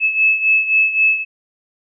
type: beating tone pair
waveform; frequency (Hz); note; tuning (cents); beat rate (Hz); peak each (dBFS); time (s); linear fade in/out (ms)
sine; 2601 / 2604.8; E7 / E7; -24 / -21; 3.8; -13 / -18; 0-1.25; 50
effects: none